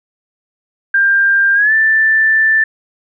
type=tone with pitch glide; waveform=sine; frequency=1593 to 1767.5 Hz; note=G6 to A6; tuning=+27 to +7 cents; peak=-8 dBFS; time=0.94-2.64 s; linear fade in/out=5 ms; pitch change=+180 cents; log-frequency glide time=1.54-1.73 s; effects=none